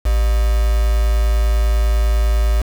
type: tone with quantisation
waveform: sine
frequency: 55 Hz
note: A1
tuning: in tune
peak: -12 dBFS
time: 0.05-2.62 s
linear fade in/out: 10 ms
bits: 4
effects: none